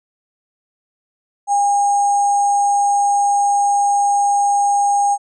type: tone with sample-and-hold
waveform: sine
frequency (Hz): 808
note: G#5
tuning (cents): -48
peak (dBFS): -12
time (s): 1.47-5.18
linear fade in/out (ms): 50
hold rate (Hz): 7350
effects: resampled to 22050 Hz